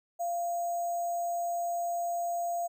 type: tone with sample-and-hold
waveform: sine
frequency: 690 Hz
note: F5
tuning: 21 cents flat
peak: -29 dBFS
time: 0.19-2.68 s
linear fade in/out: 20 ms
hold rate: 7350 Hz
effects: none